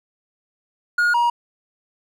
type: tone pair in turn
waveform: triangle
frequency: 1434 / 951.3 Hz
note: F6 / A#5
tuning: +45 / +35 cents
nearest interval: perfect fifth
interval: 710 cents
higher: first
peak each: -13 dBFS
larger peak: neither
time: 0.98-1.14 / 1.14-1.3 s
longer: neither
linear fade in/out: 5 ms
effects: none